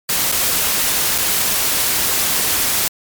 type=noise with dropouts; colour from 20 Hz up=white; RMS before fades=-17 dBFS; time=0.09-2.88 s; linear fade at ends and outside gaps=1 ms; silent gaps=0.317-0.323 / 1.18-1.184 s; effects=MP3 96 kbps